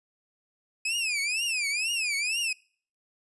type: tone with vibrato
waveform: sawtooth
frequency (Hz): 2516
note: D#7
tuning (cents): +19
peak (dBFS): -23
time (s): 0.85-2.53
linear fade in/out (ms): 5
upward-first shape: triangle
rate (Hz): 2.1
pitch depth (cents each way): 240
effects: noise-tail reverb RT60 0.5 s tail -26 dB re dry + resampled to 24000 Hz